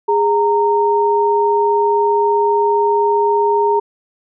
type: tone pair together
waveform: sine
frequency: 411.5 / 923.8 Hz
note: G#4 / A#5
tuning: -16 / -16 cents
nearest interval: octave + major second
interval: 1400 cents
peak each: -14 dBFS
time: 0.08-3.8 s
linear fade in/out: 10 ms
effects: none